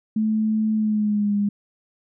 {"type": "tone with pitch glide", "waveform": "sine", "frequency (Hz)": [217.3, 203.9], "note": ["A3", "G#3"], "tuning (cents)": [-21, -32], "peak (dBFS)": -18, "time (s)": [0.16, 1.49], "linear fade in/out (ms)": 5, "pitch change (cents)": -111, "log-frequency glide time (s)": [0.74, 1.35], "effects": []}